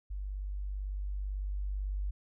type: tone with level ramp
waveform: sine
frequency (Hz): 49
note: G1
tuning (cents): 0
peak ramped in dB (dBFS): -35 to -31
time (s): 0.1-2.11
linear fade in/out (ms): 10
effects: none